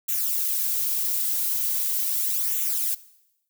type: noise with flanger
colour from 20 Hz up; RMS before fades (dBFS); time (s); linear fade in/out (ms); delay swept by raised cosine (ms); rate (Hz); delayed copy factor
violet; -25; 0.08-2.95; 10; 0.2 to 4.7; 0.4; -0.65
effects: noise-tail reverb RT60 0.9 s tail -19 dB re dry